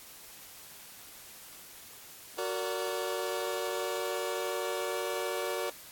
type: chord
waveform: sawtooth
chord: Gb augmented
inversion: none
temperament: just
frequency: 370 / 462.5 / 578.1 Hz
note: Gb4 / Bb4 / D5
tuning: 0 / -14 / -27 cents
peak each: -32 dBFS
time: 2.38-5.7 s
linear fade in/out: 5 ms
effects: white hiss -50 dBFS RMS until 5.91 s + AAC 64 kbps